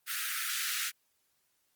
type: high-pass noise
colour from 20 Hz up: pink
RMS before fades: -34 dBFS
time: 0.06-0.92 s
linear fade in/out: 50 ms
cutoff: 1300 Hz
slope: 96 dB/octave
effects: white hiss -75 dBFS RMS until 1.75 s + Opus 32 kbps